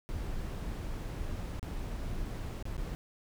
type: noise with dropouts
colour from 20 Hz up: brown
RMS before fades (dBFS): -37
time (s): 0.09-2.95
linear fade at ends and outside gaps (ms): 0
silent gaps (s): 1.595-1.629 / 2.626-2.654 / 2.767-2.779
effects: none